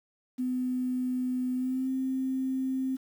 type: tone with pitch glide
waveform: sine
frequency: 252.8 to 262.5 Hz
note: B3 to C4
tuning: +41 to +6 cents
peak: -27 dBFS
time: 0.38-2.97 s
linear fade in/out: 20 ms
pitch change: +65 cents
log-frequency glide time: 1.54-1.88 s
effects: 9-bit